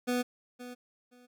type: tone with echo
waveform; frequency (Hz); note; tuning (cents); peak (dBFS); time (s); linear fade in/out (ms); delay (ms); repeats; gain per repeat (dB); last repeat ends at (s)
25% pulse; 246.9; B3; 0; -24; 0.07-0.23; 20; 520; 2; -14; 1.27
effects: none